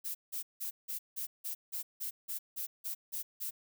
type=noise bursts; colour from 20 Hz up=violet; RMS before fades=-38 dBFS; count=13; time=0.04-3.51 s; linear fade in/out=20 ms; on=110 ms; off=170 ms; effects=none